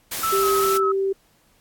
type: noise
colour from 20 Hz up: white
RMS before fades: -28 dBFS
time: 0.11-0.78 s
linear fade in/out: 10 ms
type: tone with vibrato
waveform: sine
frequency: 1300 Hz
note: E6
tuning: 24 cents flat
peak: -20 dBFS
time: 0.23-0.92 s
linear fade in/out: 5 ms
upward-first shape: square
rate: 2.5 Hz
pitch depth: 24 cents each way
type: tone with pitch glide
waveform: sine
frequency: 392 to 388.8 Hz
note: G4 to G4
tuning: 0 to -14 cents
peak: -19 dBFS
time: 0.32-1.13 s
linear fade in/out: 10 ms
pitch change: -14 cents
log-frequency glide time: 0.59-0.69 s
effects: pink hiss -60 dBFS RMS until 1.6 s + AAC 64 kbps